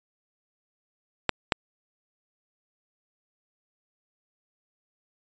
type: clicks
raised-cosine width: 0.3 ms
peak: -4 dBFS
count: 2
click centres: 1.293 / 1.522 s
effects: resampled to 16000 Hz